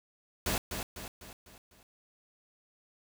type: noise with echo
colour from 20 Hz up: pink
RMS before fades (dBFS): -31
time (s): 0.46-0.58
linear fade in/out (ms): 2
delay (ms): 250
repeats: 5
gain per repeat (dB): -6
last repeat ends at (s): 1.83
effects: none